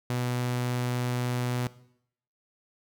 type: tone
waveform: sawtooth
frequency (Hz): 123.47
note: B2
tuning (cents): 0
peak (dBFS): -23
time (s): 0.1-1.67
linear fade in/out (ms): 0
effects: noise-tail reverb RT60 0.7 s tail -18 dB re dry